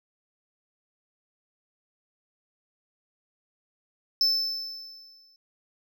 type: tone with exponential decay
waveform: triangle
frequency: 5274 Hz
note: E8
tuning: in tune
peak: -17 dBFS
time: 4.21-5.36 s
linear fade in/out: 1 ms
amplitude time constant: 250 ms
effects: none